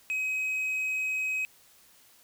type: tone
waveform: triangle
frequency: 2535 Hz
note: D#7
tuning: 32 cents sharp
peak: -26 dBFS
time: 0.1-1.45 s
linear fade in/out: 0 ms
effects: white hiss -59 dBFS RMS until 2.23 s